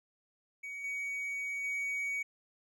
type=tone with level steps; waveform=triangle; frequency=2252 Hz; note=C#7; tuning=27 cents sharp; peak=-38 / -33 / -31 dBFS; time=0.63-2.23 s; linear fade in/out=10 ms; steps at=0.84 / 1.64 s; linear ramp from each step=2 ms; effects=none